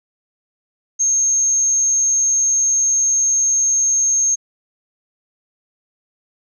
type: tone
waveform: sine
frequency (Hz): 6430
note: G8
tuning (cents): +43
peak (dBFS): -13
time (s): 0.99-4.36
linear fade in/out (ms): 20
effects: none